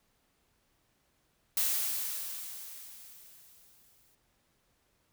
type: noise with exponential decay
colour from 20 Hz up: blue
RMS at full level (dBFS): -28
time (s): 1.57-4.15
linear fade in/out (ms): 2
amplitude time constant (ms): 560
effects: pink hiss -73 dBFS RMS until 5.12 s

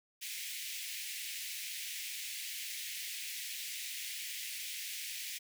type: high-pass noise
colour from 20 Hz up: pink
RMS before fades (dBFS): -42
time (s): 0.21-5.39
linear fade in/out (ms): 20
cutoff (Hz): 2000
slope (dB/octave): 48
effects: none

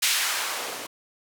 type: noise with band-pass filter sweep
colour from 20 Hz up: blue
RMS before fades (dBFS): -27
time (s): 0.02-0.87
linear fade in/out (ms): 10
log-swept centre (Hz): 2700 to 330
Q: 0.84
effects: none

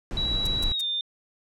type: noise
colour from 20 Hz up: brown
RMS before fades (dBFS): -29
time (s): 0.11-0.72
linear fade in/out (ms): 0
type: tone with pitch glide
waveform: sine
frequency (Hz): 3903 to 3600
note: B7 to A7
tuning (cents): -21 to +39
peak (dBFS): -25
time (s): 0.17-1.01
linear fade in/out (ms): 2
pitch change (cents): -140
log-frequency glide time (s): 0.7-0.85
type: noise bursts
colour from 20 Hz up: violet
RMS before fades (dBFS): -29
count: 3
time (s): 0.45-0.813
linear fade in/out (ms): 5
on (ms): 21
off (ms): 150
effects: low-pass 9000 Hz 12 dB/octave

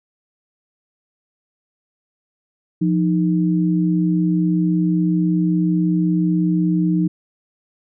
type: tone pair together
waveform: sine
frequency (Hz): 174.61 / 310.9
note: F3 / D#4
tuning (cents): 0 / -1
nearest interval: minor seventh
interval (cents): 999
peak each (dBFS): -16 / -19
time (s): 2.81-7.08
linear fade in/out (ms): 10
effects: none

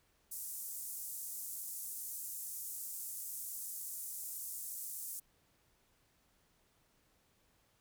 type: band-pass noise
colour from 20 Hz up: white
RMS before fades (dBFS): -44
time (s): 0.31-5.2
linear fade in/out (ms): 10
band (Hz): 7300 to 16000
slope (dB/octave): 24
effects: pink hiss -73 dBFS RMS until 7.8 s

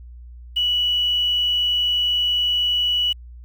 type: tone with quantisation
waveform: sine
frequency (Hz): 2943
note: F#7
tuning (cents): -10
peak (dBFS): -17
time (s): 0.56-3.13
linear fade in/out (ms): 10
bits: 7
effects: added 60 Hz sine -37 dBFS peak until 3.44 s

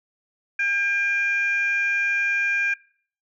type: tone pair together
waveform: sine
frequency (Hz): 1607 / 2398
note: G6 / D7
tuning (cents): +43 / +36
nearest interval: perfect fifth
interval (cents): 693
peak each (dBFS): -22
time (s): 0.59-2.74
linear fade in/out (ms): 5
effects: noise-tail reverb RT60 0.5 s tail -19 dB re dry + tanh soft clip ceiling -14 dBFS

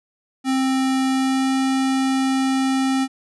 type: tone with pitch glide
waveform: square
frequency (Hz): 263.7 to 265.4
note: C4 to C4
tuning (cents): +14 to +25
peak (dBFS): -18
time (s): 0.44-3.08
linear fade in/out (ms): 50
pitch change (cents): +11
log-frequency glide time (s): 1.08-1.55
effects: resampled to 24000 Hz

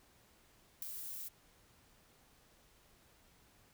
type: noise with ADSR envelope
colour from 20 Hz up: violet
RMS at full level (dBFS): -36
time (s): 0.82-1.29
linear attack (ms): 4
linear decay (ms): 5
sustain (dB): -9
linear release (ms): 16
effects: pink hiss -67 dBFS RMS until 3.73 s

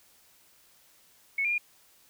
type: tone with pitch steps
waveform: sine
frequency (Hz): 2204 / 2398 / 2421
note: C#7 / D7 / D#7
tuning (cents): -11 / +36 / -48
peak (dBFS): -25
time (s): 1.38-1.581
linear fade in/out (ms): 5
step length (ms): 67
effects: white hiss -61 dBFS RMS until 2.09 s

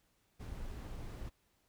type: noise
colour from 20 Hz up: brown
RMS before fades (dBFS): -44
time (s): 0.39-1.3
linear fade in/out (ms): 20
effects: pink hiss -75 dBFS RMS until 1.68 s

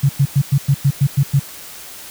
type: tone bursts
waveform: sine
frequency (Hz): 138.59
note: C#3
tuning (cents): 0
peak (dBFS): -9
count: 9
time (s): 0.03-1.397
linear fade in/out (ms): 10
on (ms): 63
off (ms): 100
effects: white hiss -35 dBFS RMS until 2.1 s

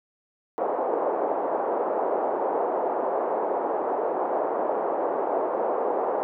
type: band-pass noise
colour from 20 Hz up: pink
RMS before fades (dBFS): -26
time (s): 0.58-6.23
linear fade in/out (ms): 0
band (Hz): 410 to 880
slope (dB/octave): 24
effects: none

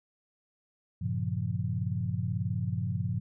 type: chord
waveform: sine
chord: G half-diminished seventh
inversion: none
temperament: equal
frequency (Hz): 98 / 116.54 / 138.59 / 174.61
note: G2 / Bb2 / Db3 / F3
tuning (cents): 0 / 0 / 0 / 0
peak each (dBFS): -33 / -33 / -36 / -35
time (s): 1.01-3.2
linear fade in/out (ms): 10
effects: none

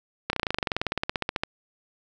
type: slowing click train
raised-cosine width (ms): 0.3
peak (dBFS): -9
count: 24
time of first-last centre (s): 0.3-1.435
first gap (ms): 31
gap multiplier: 1.04
effects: none

